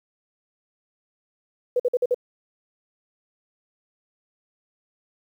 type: tone bursts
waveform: sine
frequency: 493.9 Hz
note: B4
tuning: in tune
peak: -17 dBFS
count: 5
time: 1.76-2.145 s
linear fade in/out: 5 ms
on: 37 ms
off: 50 ms
effects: 9-bit